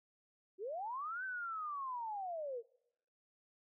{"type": "linear two-way sweep", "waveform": "sine", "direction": "up then down", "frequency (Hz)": [349.2, 1554, 441.5], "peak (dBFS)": -39, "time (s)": [0.58, 2.63], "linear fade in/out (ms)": 50, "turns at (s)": 1.24, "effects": ["noise-tail reverb RT60 0.8 s tail -24 dB re dry"]}